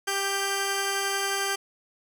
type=tone pair together; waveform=10% pulse; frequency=394.8 / 1568 Hz; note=G4 / G6; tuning=+12 / 0 cents; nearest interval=2 octaves; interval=2388 cents; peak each=-19 / -21 dBFS; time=0.07-1.56 s; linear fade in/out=10 ms; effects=none